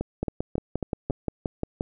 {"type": "two click trains", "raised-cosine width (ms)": 2, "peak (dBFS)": [-13, -14], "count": [10, 5], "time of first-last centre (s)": [[0.23, 1.809], [0.01, 1.1]], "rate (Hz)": [5.7, 3.67], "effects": []}